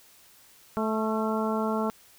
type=harmonic tone with a mistuned harmonic; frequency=218.5 Hz; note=A3; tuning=12 cents flat; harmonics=1 / 2 / 3 / 4 / 5 / 6; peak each=-28 / -31 / -33 / -34 / -35 / -36 dBFS; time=0.77-1.9 s; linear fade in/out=0 ms; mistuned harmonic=6; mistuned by=+49 cents; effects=white hiss -56 dBFS RMS until 2.18 s